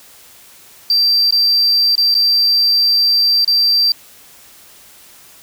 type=tone with dropouts; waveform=triangle; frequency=4696 Hz; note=D8; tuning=1 cent flat; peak=-8 dBFS; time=0.9-3.92 s; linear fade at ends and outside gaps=2 ms; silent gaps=1.308-1.324 / 1.954-1.979 / 2.143-2.15 / 3.447-3.477 s; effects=tanh soft clip ceiling -4 dBFS + white hiss -43 dBFS RMS until 5.42 s